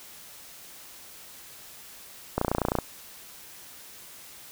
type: click train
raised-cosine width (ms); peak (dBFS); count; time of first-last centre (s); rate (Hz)
1; -10; 13; 2.38-2.787; 29.5
effects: white hiss -47 dBFS RMS until 4.51 s